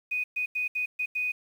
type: tone bursts at uneven times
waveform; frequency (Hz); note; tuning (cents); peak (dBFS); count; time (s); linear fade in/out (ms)
sine; 2489; D#7; 0; -26; 6; 0.11-0.24 / 0.36-0.46 / 0.55-0.68 / 0.75-0.86 / 0.99-1.06 / 1.15-1.32; 10
effects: 9-bit